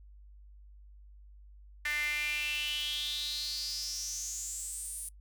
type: tone with high-pass filter sweep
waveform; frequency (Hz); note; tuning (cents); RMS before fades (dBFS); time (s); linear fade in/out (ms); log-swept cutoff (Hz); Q
sawtooth; 297.4; D4; +22; -36; 1.85-5.09; 5; 1900 to 9800; 7.3
effects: noise-tail reverb RT60 0.1 s tail -24 dB re dry + added 50 Hz sine -51 dBFS peak until 5.2 s